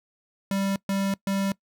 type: tone bursts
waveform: square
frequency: 196 Hz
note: G3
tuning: in tune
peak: -24 dBFS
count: 3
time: 0.51-1.52 s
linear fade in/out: 2 ms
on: 250 ms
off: 130 ms
effects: noise-tail reverb RT60 0.1 s tail -22 dB re dry